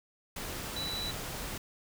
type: tone in noise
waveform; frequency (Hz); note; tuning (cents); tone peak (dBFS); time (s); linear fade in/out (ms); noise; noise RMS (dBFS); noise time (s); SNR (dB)
sine; 3951; B7; 0; -35; 0.76-1.11; 5; pink; -39; 0.36-1.58; +1
effects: none